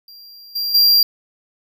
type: tone with level steps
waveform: square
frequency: 4753 Hz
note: D8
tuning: 20 cents sharp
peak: -39 / -20 / -10 dBFS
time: 0.08-1.03 s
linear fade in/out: 2 ms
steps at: 0.55 / 0.74 s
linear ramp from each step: 10 ms
effects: none